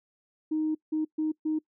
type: tone bursts at uneven times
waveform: sine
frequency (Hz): 311.1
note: D#4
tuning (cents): 0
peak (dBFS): -24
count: 4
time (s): 0.51-0.75 / 0.92-1.05 / 1.18-1.32 / 1.45-1.59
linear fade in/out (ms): 10
effects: noise-tail reverb RT60 0.1 s tail -23 dB re dry + tanh soft clip ceiling -20 dBFS